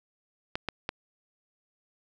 clicks, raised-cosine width 0.3 ms, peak -14 dBFS, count 3, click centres 0.555 / 0.687 / 0.891 s, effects none

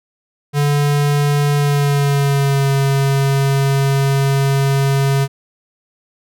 square tone with pitch glide, 144.8 to 137.54 Hz, D3 to C#3, -24 to -13 cents, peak -13 dBFS, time 0.53-5.28 s, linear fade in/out 50 ms, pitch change -89 cents, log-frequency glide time 1.56-2.71 s, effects none

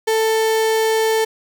35% pulse tone, 442.8 Hz, A4, 11 cents sharp, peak -13 dBFS, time 0.07-1.25 s, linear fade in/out 10 ms, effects none

